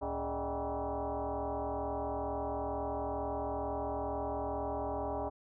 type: tone with frequency modulation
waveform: sine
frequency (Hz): 108.1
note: A2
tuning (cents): -30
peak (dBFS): -33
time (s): 0.01-5.3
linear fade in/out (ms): 20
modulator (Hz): 174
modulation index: 5
effects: none